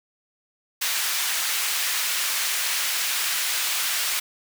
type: high-pass noise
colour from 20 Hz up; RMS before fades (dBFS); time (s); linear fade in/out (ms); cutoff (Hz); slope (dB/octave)
pink; -25; 0.81-4.2; 10; 1800; 12
effects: none